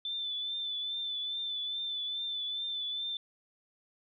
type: tone with vibrato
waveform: sine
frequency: 3520 Hz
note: A7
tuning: in tune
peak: -33 dBFS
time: 0.05-3.17 s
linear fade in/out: 2 ms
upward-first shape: triangle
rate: 2.4 Hz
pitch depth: 42 cents each way
effects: none